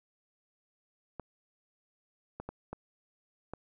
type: clicks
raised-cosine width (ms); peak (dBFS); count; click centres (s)
1; -25; 5; 1.197 / 2.4 / 2.49 / 2.73 / 3.536
effects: none